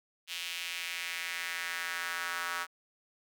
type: tone with high-pass filter sweep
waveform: square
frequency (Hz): 86.6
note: F2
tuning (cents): -14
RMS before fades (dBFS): -37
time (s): 0.27-2.67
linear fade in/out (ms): 50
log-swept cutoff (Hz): 2900 to 1300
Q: 2.4
effects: none